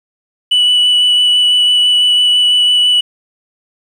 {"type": "tone with vibrato", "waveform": "sine", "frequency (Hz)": 2960, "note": "F#7", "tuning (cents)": 0, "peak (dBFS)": -5, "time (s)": [0.51, 3.01], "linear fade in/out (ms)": 10, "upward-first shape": "sine", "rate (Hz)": 6, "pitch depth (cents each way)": 10, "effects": ["tanh soft clip ceiling -6 dBFS", "7-bit"]}